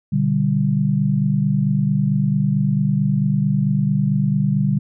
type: chord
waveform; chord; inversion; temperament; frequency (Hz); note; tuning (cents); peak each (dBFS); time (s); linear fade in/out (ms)
sine; G major; first; just; 122.5 / 147 / 196; B2 / D3 / G3; -14 / +2 / 0; -23 / -18 / -19; 0.12-4.79; 10
effects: none